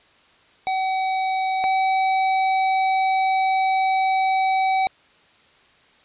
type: tone pair in turn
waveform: square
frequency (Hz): 759 / 762.7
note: F#5 / G5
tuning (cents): +44 / -48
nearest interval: unison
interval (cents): 8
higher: second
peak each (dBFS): -21 / -18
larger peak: second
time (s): 0.67-1.64 / 1.64-4.87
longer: second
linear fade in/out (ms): 0
effects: white hiss -55 dBFS RMS until 6.04 s + resampled to 8000 Hz